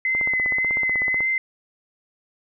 sine tone with vibrato, 2047 Hz, C7, 38 cents flat, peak -19 dBFS, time 0.05-1.38 s, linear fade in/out 2 ms, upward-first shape triangle, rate 1.8 Hz, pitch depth 29 cents each way
click train, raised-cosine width 1 ms, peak -19 dBFS, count 18, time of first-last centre 0.15-1.206 s, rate 16.1 Hz
effects none

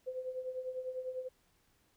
sine tone with tremolo, 512 Hz, C5, 38 cents flat, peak -34 dBFS, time 0.06-1.29 s, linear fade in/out 20 ms, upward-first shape triangle, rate 10 Hz, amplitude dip 75%, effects pink hiss -72 dBFS RMS until 1.96 s

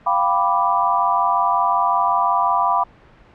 sine chord, G dominant seventh, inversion third, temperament equal, 698.5 / 784 / 987.8 / 1174.7 Hz, F5 / G5 / B5 / D6, 0 / 0 / 0 / 0 cents, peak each -22 / -22 / -18 / -20 dBFS, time 0.06-2.84 s, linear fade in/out 10 ms, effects pink hiss -48 dBFS RMS until 3.34 s + low-pass 2000 Hz 12 dB/octave

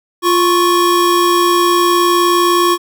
square tone pair together, 348.8 / 1106 Hz, F4 / C#6, -2 / -4 cents, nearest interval octave + minor sixth, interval 1998 cents, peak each -13 dBFS, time 0.22-2.78 s, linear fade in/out 50 ms, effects none

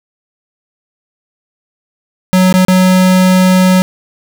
square tone with dropouts, 185 Hz, F#3, in tune, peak -6 dBFS, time 2.33-3.82 s, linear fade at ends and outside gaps 0 ms, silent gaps 2.526-2.54 / 2.65-2.683 s, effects none

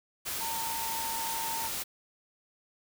sine tone in noise, 909 Hz, A#5, 44 cents flat, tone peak -35 dBFS, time 0.4-1.69 s, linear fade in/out 20 ms, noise white, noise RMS -35 dBFS, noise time 0.25-1.84 s, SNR -3 dB, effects none

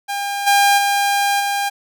sawtooth tone with level steps, 804 Hz, G5, 44 cents sharp, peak -17 / -7 / -11 / -14 dBFS, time 0.08-1.7 s, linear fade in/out 20 ms, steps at 0.46 / 0.77 / 1.39 s, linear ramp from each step 20 ms, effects none

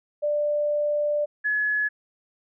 sine tone pair in turn, 591 / 1698.9 Hz, D5 / G#6, +11 / +39 cents, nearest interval octave + tritone, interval 1828 cents, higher second, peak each -21 dBFS, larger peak neither, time 0.22-1.26 / 1.44-1.89 s, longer first, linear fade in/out 20 ms, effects none

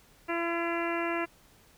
harmonic tone with a mistuned harmonic, 338.5 Hz, E4, 46 cents sharp, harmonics 1 / 2 / 3 / 4 / 5 / 6 / 7 / 8, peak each -32 / -35 / -37 / -38 / -39 / -40 / -40 / -41 dBFS, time 0.28-1.26 s, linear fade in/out 20 ms, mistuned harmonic 8, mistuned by +29 cents, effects pink hiss -60 dBFS RMS until 1.77 s

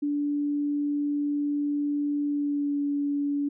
sine tone with pitch glide, 290.4 to 286.4 Hz, D4 to D4, -19 to -43 cents, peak -24 dBFS, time 0.02-3.49 s, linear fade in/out 10 ms, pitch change -24 cents, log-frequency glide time 2.25-2.8 s, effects none

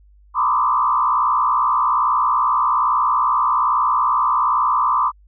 sine tone with frequency modulation, 1097 Hz, C#6, 18 cents flat, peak -14 dBFS, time 0.34-5.12 s, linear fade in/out 50 ms, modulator 61.2 Hz, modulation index 2.2, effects added 50 Hz sine -47 dBFS peak until 5.27 s

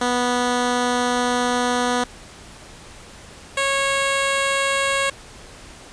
10% pulse tone pair in turn, 245.7 / 549 Hz, B3 / C#5, -9 / -17 cents, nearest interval octave + major second, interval 1392 cents, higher second, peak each -10 dBFS, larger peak neither, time 0.01-2.04 / 3.57-5.1 s, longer first, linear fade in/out 5 ms, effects pink hiss -42 dBFS RMS until 5.92 s + resampled to 22050 Hz

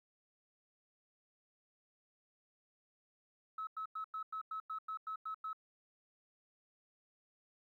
sine tone bursts, 1293 Hz, E6, 34 cents flat, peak -38 dBFS, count 11, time 3.58-5.531 s, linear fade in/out 5 ms, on 91 ms, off 95 ms, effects tanh soft clip ceiling -34 dBFS + 13-bit

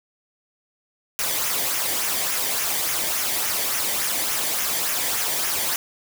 white noise with flanger, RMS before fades -24 dBFS, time 1.19-5.76 s, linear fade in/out 0 ms, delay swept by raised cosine 0.23 to 0.77 ms, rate 3.5 Hz, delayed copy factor -0.5, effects none

